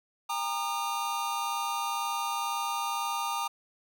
square tone cluster, 804 / 926 / 1215 Hz, G5 / A#5 / D#6, +44 / -12 / -42 cents, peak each -37 / -34 / -34 dBFS, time 0.29-3.48 s, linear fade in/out 10 ms, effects none

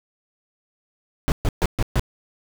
brown noise bursts, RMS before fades -18 dBFS, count 5, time 1.28-1.995 s, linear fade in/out 0 ms, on 39 ms, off 130 ms, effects none

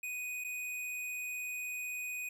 square tone with dropouts, 2489 Hz, D#7, in tune, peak -38 dBFS, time 0.03-2.29 s, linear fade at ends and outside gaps 5 ms, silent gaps 0.44-0.445 s, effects none

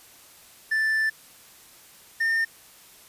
triangle tone pair in turn, 1764 / 1813.6 Hz, A6 / A#6, +4 / -48 cents, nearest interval unison, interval 48 cents, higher second, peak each -19 dBFS, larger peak neither, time 0.71-1.1 / 2.2-2.45 s, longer first, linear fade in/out 10 ms, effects white hiss -51 dBFS RMS until 3.08 s + resampled to 32000 Hz

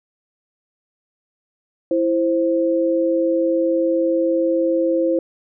sine tone pair together, 331.7 / 524.9 Hz, E4 / C5, +11 / +5 cents, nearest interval minor sixth, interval 794 cents, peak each -18 dBFS, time 1.91-5.19 s, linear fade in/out 2 ms, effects none

